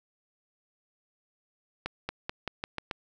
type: accelerating click train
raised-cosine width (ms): 0.3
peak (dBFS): -16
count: 7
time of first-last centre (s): 1.86-2.912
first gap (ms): 230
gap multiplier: 0.89
effects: none